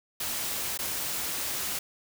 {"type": "noise with dropouts", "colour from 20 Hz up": "white", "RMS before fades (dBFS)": -32, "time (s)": [0.2, 1.79], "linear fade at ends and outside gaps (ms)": 5, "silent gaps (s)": [0.776, 0.789], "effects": []}